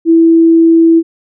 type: tone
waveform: sine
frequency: 329.6 Hz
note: E4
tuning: in tune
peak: -3 dBFS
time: 0.05-1.03 s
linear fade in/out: 50 ms
effects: none